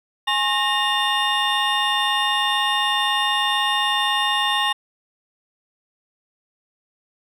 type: tone cluster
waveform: triangle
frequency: 831 / 1078 / 1848 / 2835 / 3599 Hz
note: G#5 / C#6 / A#6 / F7 / A7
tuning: +1 / -49 / -16 / +25 / +38 cents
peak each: -23 dBFS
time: 0.27-4.73 s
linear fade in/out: 10 ms
effects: none